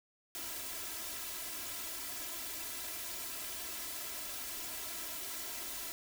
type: noise with comb filter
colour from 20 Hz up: white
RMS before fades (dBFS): -42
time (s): 0.35-5.92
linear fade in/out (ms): 0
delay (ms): 3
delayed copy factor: +0.95
effects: none